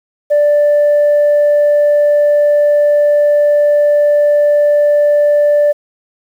sine tone, 587.3 Hz, D5, in tune, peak -5 dBFS, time 0.3-5.73 s, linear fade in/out 20 ms, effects tanh soft clip ceiling -5 dBFS + 7-bit

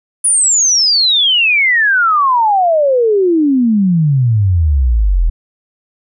sine exponential sweep, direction down, 9956 to 38.81 Hz, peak -8 dBFS, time 0.24-5.3 s, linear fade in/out 10 ms, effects none

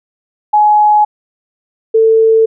sine tone pair in turn, 842 / 446 Hz, G#5 / A4, +24 / +23 cents, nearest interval major seventh, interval 1101 cents, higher first, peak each -5 dBFS, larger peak neither, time 0.53-1.05 / 1.94-2.46 s, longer neither, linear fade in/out 10 ms, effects none

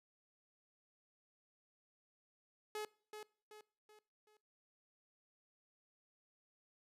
sawtooth tone with echo, 425 Hz, G#4, 40 cents sharp, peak -37 dBFS, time 2.75-2.85 s, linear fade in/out 2 ms, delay 380 ms, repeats 4, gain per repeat -7 dB, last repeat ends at 4.37 s, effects noise-tail reverb RT60 0.5 s tail -23 dB re dry + resampled to 32000 Hz

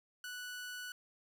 sawtooth tone, 1480 Hz, F#6, in tune, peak -39 dBFS, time 0.24-0.92 s, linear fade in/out 2 ms, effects none

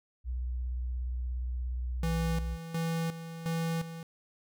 sine tone with vibrato, 61.74 Hz, B1, in tune, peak -31 dBFS, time 0.24-2.58 s, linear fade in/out 50 ms, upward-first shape sine, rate 17 Hz, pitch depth 44 cents each way
square tone with tremolo, 164.9 Hz, E3, 1 cent sharp, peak -30 dBFS, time 2.03-4.03 s, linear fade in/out 2 ms, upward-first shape square, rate 1.4 Hz, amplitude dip 70%
effects none

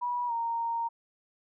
sine tone with pitch glide, 973 to 926.9 Hz, B5 to A#5, -26 to -10 cents, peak -28 dBFS, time 0.01-0.89 s, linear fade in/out 20 ms, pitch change -84 cents, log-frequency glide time 0.27-0.32 s, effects none

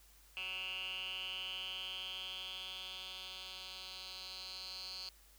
10% pulse tone with band-pass filter sweep, 187 Hz, F#3, 19 cents sharp, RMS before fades -45 dBFS, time 0.37-5.09 s, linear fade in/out 0 ms, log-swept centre 2700 to 4300 Hz, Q 9.1, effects added 50 Hz sine -64 dBFS peak until 5.38 s + white hiss -65 dBFS RMS until 5.38 s

